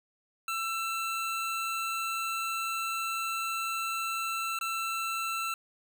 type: tone with dropouts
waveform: 25% pulse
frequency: 1338 Hz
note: E6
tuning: 25 cents sharp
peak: -27 dBFS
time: 0.48-5.54 s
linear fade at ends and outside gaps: 2 ms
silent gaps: 4.589-4.611 s
effects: 11-bit